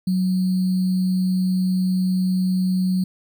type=tone with sample-and-hold; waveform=sine; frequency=185 Hz; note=F#3; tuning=in tune; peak=-17 dBFS; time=0.07-3.04 s; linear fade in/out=5 ms; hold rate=4410 Hz; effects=none